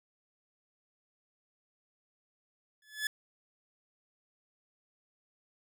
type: tone with exponential growth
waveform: sawtooth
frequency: 1718 Hz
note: A6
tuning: 42 cents flat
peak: -24 dBFS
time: 2.82-3.07 s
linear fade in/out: 2 ms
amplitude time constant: 53 ms
effects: none